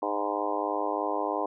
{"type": "harmonic tone with a mistuned harmonic", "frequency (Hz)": 103.1, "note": "G#2", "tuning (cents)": -12, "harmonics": [3, 4, 5, 6, 7, 8, 9, 10], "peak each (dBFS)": [-35, -35, -35, -35, -35, -35, -35, -35], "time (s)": [0.02, 1.46], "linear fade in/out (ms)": 5, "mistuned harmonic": 9, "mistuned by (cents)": 33, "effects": []}